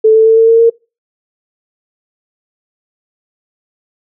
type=tone with pitch steps; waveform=sine; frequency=438.4 / 442.7 / 447.1 / 451.5 / 456 / 460.5 Hz; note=A4 / A4 / A4 / A4 / A#4 / A#4; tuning=-6 / +11 / +28 / +45 / -38 / -21 cents; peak=-3 dBFS; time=0.04-0.7 s; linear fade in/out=10 ms; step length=110 ms; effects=noise-tail reverb RT60 0.3 s tail -25 dB re dry